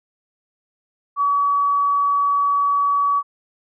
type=tone; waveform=sine; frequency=1137 Hz; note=C#6; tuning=44 cents sharp; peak=-15 dBFS; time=1.16-3.23 s; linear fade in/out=50 ms; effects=none